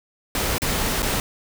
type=noise with dropouts; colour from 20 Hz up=pink; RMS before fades=-23 dBFS; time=0.35-1.2 s; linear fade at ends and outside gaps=1 ms; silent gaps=0.582-0.619 / 1.021-1.028 s; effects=none